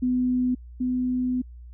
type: tone pair in turn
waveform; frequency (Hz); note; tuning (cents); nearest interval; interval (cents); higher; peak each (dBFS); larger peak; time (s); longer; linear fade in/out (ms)
sine; 250.9 / 251.8; B3 / B3; +28 / +34; unison; 6; second; -20 / -22; first; 0.02-0.55 / 0.8-1.42; second; 10
effects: added 60 Hz sine -40 dBFS peak until 1.73 s